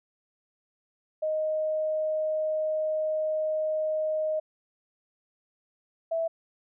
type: tone pair in turn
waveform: sine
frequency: 622.3 / 657.7 Hz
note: D#5 / E5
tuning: 0 / -4 cents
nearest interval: minor second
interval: 96 cents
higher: second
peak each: -25 dBFS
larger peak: neither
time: 1.22-4.4 / 6.11-6.28 s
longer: first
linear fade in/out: 10 ms
effects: none